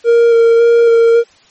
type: tone with vibrato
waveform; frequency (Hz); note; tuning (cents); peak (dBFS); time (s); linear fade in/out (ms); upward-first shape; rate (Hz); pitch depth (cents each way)
triangle; 464.6; A#4; -6; -3; 0.04-1.24; 50; square; 1.8; 12
effects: white hiss -47 dBFS RMS until 1.5 s + MP3 32 kbps